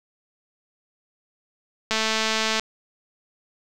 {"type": "click train", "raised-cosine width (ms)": 0.2, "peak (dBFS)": -6, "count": 152, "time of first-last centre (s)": [1.91, 2.596], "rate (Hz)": 220, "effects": ["8-bit"]}